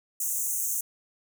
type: high-pass noise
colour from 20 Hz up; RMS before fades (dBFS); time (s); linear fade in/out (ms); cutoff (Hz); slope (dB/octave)
pink; -29; 0.2-0.81; 5; 6200; 96
effects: none